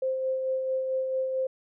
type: tone with tremolo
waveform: sine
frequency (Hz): 523.3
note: C5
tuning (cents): 0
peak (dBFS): -24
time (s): 0.02-1.47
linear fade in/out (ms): 5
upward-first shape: sine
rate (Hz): 4.5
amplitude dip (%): 35
effects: none